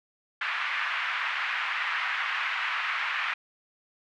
white band-pass noise, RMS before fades -30 dBFS, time 0.41-3.34 s, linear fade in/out 5 ms, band 1100 to 2400 Hz, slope 24 dB/octave, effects none

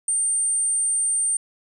sine tone, 8830 Hz, C#9, 8 cents flat, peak -19 dBFS, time 0.08-1.37 s, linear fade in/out 2 ms, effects none

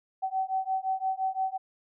sine beating tone pair, 759 / 764.8 Hz, F#5 / G5, +44 / -43 cents, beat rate 5.8 Hz, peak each -30 dBFS, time 0.22-1.58 s, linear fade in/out 20 ms, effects none

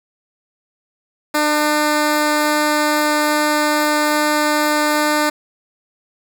10% pulse tone, 300.4 Hz, D4, 39 cents sharp, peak -6 dBFS, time 1.34-5.3 s, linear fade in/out 10 ms, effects none

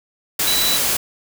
sine tone in noise, 3951 Hz, B7, in tune, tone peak -19 dBFS, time 0.47-0.77 s, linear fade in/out 5 ms, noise white, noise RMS -19 dBFS, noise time 0.39-0.97 s, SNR -3 dB, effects none

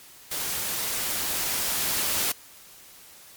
white noise with level ramp, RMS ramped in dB -30 to -25 dBFS, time 0.31-2.32 s, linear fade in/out 5 ms, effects white hiss -49 dBFS RMS until 3.36 s + MP3 96 kbps

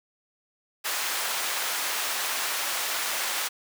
pink high-pass noise, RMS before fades -29 dBFS, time 0.84-3.49 s, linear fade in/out 20 ms, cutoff 960 Hz, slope 12 dB/octave, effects none

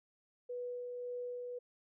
sine tone with tremolo, 490.8 Hz, B4, 11 cents flat, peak -38 dBFS, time 0.49-1.59 s, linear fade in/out 10 ms, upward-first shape sine, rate 1.8 Hz, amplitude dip 25%, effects none

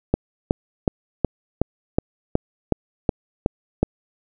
click train, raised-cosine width 2 ms, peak -3 dBFS, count 11, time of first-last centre 0.14-3.83 s, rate 2.71 Hz, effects none

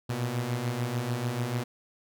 sawtooth beating tone pair, 116.54 / 123.34 Hz, A#2 / B2, 0 / -2 cents, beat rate 6.8 Hz, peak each -30 / -26 dBFS, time 0.09-1.64 s, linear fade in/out 10 ms, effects none

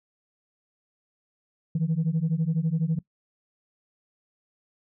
sine beating tone pair, 155.56 / 167.56 Hz, D#3 / E3, 0 / +29 cents, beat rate 12 Hz, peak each -24 dBFS, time 1.75-2.99 s, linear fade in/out 5 ms, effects noise-tail reverb RT60 0.1 s tail -21 dB re dry + tanh soft clip ceiling -18 dBFS

